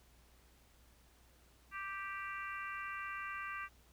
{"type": "harmonic tone", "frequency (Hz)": 392, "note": "G4", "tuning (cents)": 0, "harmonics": [3, 4, 5, 6, 7], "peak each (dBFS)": [-44, -46, -48, -50, -51], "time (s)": [1.71, 3.69], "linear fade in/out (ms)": 50, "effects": ["added 60 Hz sine -66 dBFS peak until 3.92 s", "pink hiss -68 dBFS RMS until 3.92 s"]}